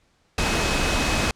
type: tone in noise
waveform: sine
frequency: 2551 Hz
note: D#7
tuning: 43 cents sharp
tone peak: -30 dBFS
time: 0.38-1.31 s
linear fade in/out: 2 ms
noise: pink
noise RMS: -22 dBFS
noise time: 0.38-1.31 s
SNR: -11 dB
effects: pink hiss -64 dBFS RMS until 1.35 s + low-pass 7000 Hz 12 dB/octave